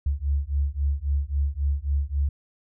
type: beating tone pair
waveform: sine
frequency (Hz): 69 / 72.7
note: C#2 / D2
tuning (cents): -7 / -17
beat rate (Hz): 3.7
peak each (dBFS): -25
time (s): 0.06-2.29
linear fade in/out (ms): 5
effects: none